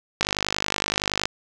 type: click train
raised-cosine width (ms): 0.2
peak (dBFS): -4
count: 54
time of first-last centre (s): 0.21-1.255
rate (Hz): 50.7
effects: none